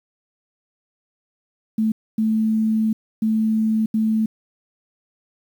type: tone bursts at uneven times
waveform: sine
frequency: 219.4 Hz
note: A3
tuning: 5 cents flat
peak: -16 dBFS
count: 4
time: 1.78-1.92 / 2.18-2.93 / 3.22-3.86 / 3.94-4.26 s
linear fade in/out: 5 ms
effects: 8-bit